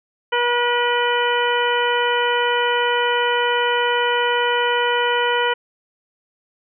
harmonic tone with a mistuned harmonic, 482.6 Hz, B4, 40 cents flat, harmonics 1 / 2 / 3 / 4 / 5 / 6, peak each -21 / -21 / -23 / -26 / -29 / -25 dBFS, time 0.32-5.54 s, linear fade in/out 10 ms, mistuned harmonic 6, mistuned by +55 cents, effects none

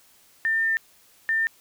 sine tone pair in turn, 1801 / 1801 Hz, A6 / A6, +40 / +40 cents, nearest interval unison, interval 0 cents, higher neither, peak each -20 dBFS, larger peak neither, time 0.45-0.77 / 1.29-1.47 s, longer first, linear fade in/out 0 ms, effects white hiss -57 dBFS RMS until 1.6 s

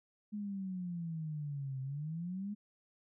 sine exponential two-way sweep, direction down then up, 211.5 to 130.81 to 211.5 Hz, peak -37 dBFS, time 0.32-2.55 s, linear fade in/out 20 ms, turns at 1.81 s, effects none

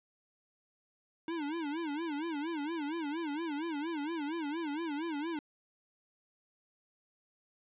square tone with vibrato, 311.1 Hz, D#4, in tune, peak -35 dBFS, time 1.28-5.39 s, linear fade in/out 2 ms, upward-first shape sine, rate 4.3 Hz, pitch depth 160 cents each way, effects resampled to 8000 Hz + 12-bit

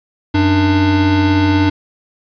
square tone pair together, 93.9 / 298.1 Hz, F#2 / D4, +26 / +26 cents, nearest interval octave + minor sixth, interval 2000 cents, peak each -15 / -13 dBFS, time 0.34-1.7 s, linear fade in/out 10 ms, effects resampled to 11025 Hz + 8-bit

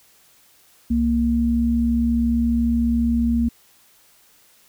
sine tone pair together, 65.41 / 233.6 Hz, C2 / A#3, 0 / +4 cents, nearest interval octave + minor seventh, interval 2204 cents, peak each -23 / -17 dBFS, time 0.9-3.49 s, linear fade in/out 10 ms, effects white hiss -55 dBFS RMS until 4.68 s

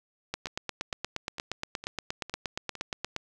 two click trains, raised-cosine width 0.2 ms, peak -23 / -14 dBFS, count 6 / 25, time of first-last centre 0.47-2.753 / 0.34-3.164 s, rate 2.19 / 8.5 Hz, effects none

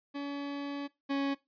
40% pulse tone pair in turn, 283.5 / 277.5 Hz, C#4 / C#4, +39 / +2 cents, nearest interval unison, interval 37 cents, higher first, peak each -34 / -28 dBFS, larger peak second, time 0.14-0.88 / 1.09-1.35 s, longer first, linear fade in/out 20 ms, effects noise-tail reverb RT60 0.2 s tail -19 dB re dry + resampled to 11025 Hz

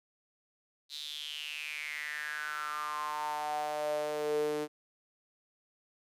sawtooth tone with high-pass filter sweep, 150.3 Hz, D3, 40 cents sharp, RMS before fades -36 dBFS, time 0.89-4.68 s, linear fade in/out 50 ms, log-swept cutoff 4000 to 370 Hz, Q 7.4, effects resampled to 32000 Hz

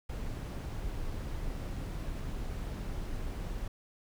brown noise, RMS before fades -37 dBFS, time 0.09-3.68 s, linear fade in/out 5 ms, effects none

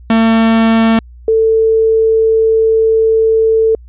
45% pulse / sine tone pair in turn, 225.5 / 445 Hz, A3 / A4, +43 / +20 cents, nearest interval octave, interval 1177 cents, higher second, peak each -7 dBFS, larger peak neither, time 0.1-0.99 / 1.28-3.75 s, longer second, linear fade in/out 2 ms, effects added 60 Hz sine -33 dBFS peak until 3.88 s + resampled to 8000 Hz

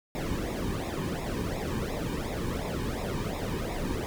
brown noise with flanger, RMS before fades -32 dBFS, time 0.15-4.06 s, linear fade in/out 0 ms, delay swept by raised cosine 0.65 to 1.51 ms, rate 2.8 Hz, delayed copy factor -0.8, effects none

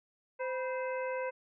harmonic tone with a mistuned harmonic, 517 Hz, C5, 21 cents flat, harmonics 1 / 2 / 3 / 4 / 5, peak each -34 / -40 / -44 / -46 / -48 dBFS, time 0.39-1.31 s, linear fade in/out 20 ms, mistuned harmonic 2, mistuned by -96 cents, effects none

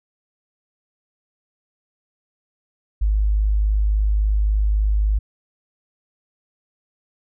sine tone, 51.8 Hz, G#1, 4 cents flat, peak -15 dBFS, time 3.01-5.19 s, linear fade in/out 10 ms, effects none

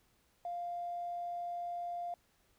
triangle tone, 698.5 Hz, F5, in tune, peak -33 dBFS, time 0.45-2.14 s, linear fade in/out 2 ms, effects tanh soft clip ceiling -35 dBFS + pink hiss -72 dBFS RMS until 2.58 s

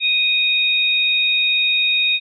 sine tone pair together, 2489 / 3733 Hz, D#7 / A#7, 0 / +2 cents, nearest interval perfect fifth, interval 702 cents, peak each -17 dBFS, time 0-2.2 s, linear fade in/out 50 ms, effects none

